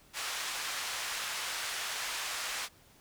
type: band-pass noise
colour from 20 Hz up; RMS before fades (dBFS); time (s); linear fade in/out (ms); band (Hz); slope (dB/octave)
pink; -37; 0.13-2.69; 50; 1200 to 9000; 12
effects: pink hiss -61 dBFS RMS until 3 s